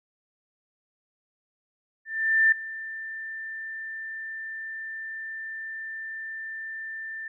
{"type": "tone with ADSR envelope", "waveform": "sine", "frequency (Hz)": 1783, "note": "A6", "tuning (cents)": 22, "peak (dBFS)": -15, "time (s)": [2.05, 7.28], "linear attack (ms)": 470, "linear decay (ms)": 4, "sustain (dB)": -18, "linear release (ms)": 3, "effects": []}